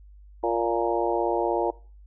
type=harmonic tone with a mistuned harmonic; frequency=116.54 Hz; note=A#2; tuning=in tune; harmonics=3 / 4 / 5 / 6 / 7 / 8; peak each=-27 / -28 / -29 / -30 / -30 / -31 dBFS; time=0.43-1.71 s; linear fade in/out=10 ms; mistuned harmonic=7; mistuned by=+33 cents; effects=noise-tail reverb RT60 0.4 s tail -22 dB re dry + added 50 Hz sine -46 dBFS peak until 2.06 s